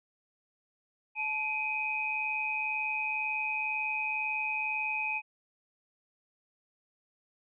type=tone cluster; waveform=sine; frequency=868 / 2366 / 2508 Hz; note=A5 / D7 / D#7; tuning=-24 / +12 / +13 cents; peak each=-37 / -39 / -31 dBFS; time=1.15-5.22 s; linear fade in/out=50 ms; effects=none